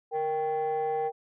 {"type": "tone pair together", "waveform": "sine", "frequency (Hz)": [466.2, 784.1], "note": ["A#4", "G5"], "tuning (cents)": [0, 0], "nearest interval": "major sixth", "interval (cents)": 900, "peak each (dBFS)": -27, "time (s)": [0.11, 1.12], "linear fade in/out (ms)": 50, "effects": ["tanh soft clip ceiling -23 dBFS"]}